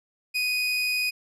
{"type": "tone", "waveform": "30% pulse", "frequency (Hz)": 2489, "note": "D#7", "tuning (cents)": 0, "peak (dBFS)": -21, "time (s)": [0.34, 1.11], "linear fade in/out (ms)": 20, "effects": ["low-pass 12000 Hz 12 dB/octave"]}